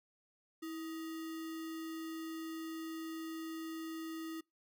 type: tone with sample-and-hold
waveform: sine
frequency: 324.1 Hz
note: E4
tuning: 29 cents flat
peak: -40 dBFS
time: 0.62-4.41 s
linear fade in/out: 10 ms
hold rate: 1575 Hz
effects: noise-tail reverb RT60 0.2 s tail -25 dB re dry